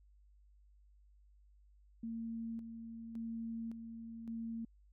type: tone with tremolo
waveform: sine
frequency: 228 Hz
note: A#3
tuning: 38 cents flat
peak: -39 dBFS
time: 2.03-4.65 s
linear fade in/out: 5 ms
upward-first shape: square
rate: 0.89 Hz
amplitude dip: 50%
effects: added 50 Hz sine -62 dBFS peak until 4.92 s